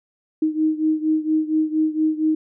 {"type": "beating tone pair", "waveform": "sine", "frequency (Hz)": [311.1, 315.4], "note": ["D#4", "D#4"], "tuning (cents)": [0, 24], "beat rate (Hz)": 4.3, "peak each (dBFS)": [-19, -22], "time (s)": [0.42, 2.35], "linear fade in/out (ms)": 5, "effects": []}